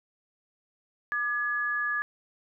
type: tone pair together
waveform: sine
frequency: 1199 / 1695.6 Hz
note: D6 / G#6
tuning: +36 / +35 cents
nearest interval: tritone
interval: 599 cents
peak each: -33 / -27 dBFS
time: 1.12-2.02 s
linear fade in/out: 0 ms
effects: none